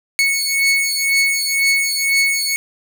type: beating tone pair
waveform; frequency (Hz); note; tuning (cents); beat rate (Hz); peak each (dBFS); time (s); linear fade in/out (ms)
sawtooth; 2208 / 2210; C#7 / C#7; -7 / -6; 2; -14; 0.19-2.56; 0
effects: none

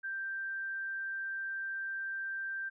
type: tone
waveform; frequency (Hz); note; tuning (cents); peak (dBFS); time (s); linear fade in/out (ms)
sine; 1573; G6; +6; -35; 0.03-2.7; 20
effects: none

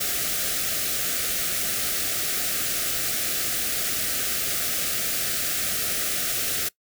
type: band-stop noise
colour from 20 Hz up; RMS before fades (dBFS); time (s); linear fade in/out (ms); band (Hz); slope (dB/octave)
white; -26; 0-6.69; 10; 760 to 1200; 96
effects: noise-tail reverb RT60 0.1 s tail -21 dB re dry

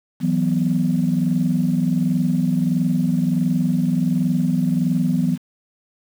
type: chord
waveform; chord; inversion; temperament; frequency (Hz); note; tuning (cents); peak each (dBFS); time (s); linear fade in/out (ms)
sine; E suspended second; none; equal with one note detuned; 163.58 / 185 / 246.9; E3 / F#3 / B3; -13 / 0 / 0; -20; 0.2-5.38; 50
effects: tanh soft clip ceiling -8 dBFS + 7-bit

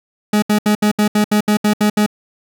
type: tone bursts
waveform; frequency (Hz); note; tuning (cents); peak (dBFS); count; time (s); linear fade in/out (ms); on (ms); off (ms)
40% pulse; 210; G#3; +19; -10; 11; 0.33-2.063; 5; 93; 71
effects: none

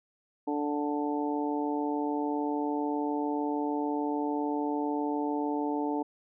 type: harmonic tone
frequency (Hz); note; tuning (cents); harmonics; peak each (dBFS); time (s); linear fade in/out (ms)
146.83; D3; 0; 2 / 3 / 4 / 5 / 6; -30 / -35 / -41 / -38 / -35; 0.47-6.03; 10
effects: none

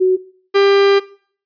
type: tone pair in turn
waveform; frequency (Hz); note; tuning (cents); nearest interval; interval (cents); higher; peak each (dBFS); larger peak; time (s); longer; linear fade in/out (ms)
sine / 45% pulse; 371.8 / 397.4; F#4 / G4; +8 / +24; minor second; 116; second; -9 / -9; neither; 0-0.17 / 0.54-1; second; 20
effects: noise-tail reverb RT60 0.5 s tail -20 dB re dry + resampled to 11025 Hz

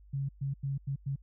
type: tone bursts at uneven times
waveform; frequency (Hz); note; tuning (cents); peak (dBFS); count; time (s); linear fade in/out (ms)
sine; 137.8; C#3; -10; -30; 5; 0.13-0.29 / 0.41-0.54 / 0.63-0.78 / 0.87-0.96 / 1.06-1.16; 10
effects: added 50 Hz sine -53 dBFS peak until 1.22 s

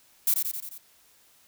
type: noise with echo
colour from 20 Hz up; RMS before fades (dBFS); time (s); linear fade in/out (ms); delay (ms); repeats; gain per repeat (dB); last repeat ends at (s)
violet; -22; 0.27-0.34; 5; 88; 5; -4; 0.78
effects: white hiss -60 dBFS RMS until 1.47 s

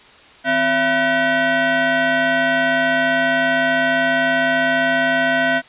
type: ring-modulated tone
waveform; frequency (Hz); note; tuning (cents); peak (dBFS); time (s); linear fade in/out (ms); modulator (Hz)
30% pulse; 415.3; G#4; 0; -9; 0.44-5.62; 50; 1090
effects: white hiss -45 dBFS RMS until 5.68 s + resampled to 8000 Hz

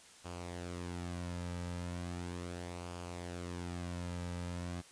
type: tone with flanger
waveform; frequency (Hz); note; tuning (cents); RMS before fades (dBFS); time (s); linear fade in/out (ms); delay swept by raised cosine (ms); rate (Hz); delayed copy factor
sawtooth; 87.8; F2; +10; -42; 0.24-4.82; 20; 0.51 to 2.81; 0.37; -0.5
effects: white hiss -58 dBFS RMS until 4.91 s + resampled to 22050 Hz

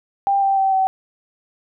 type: tone with pitch steps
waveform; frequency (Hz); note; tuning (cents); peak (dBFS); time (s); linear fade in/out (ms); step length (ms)
sine; 793 / 783 / 773.1 / 763.3; G5 / G5 / G5 / G5; +20 / -2 / -24 / -46; -14; 0.27-0.87; 0; 150
effects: none

